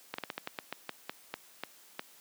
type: slowing click train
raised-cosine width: 0.3 ms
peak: -19 dBFS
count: 13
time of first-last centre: 0.14-1.994 s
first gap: 44 ms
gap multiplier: 1.21
effects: white hiss -58 dBFS RMS until 2.2 s + high-pass 200 Hz 12 dB/octave